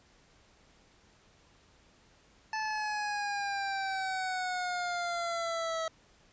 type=exponential sweep; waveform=25% pulse; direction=down; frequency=874 to 646 Hz; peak=-28 dBFS; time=2.53-5.88 s; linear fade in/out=2 ms; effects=pink hiss -63 dBFS RMS until 6.32 s + resampled to 16000 Hz